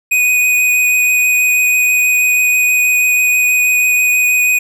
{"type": "tone with vibrato", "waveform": "square", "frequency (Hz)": 2489, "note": "D#7", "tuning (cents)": 0, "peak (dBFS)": -10, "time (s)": [0.11, 4.59], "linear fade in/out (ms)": 10, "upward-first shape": "triangle", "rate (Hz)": 6.2, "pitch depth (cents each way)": 11, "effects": []}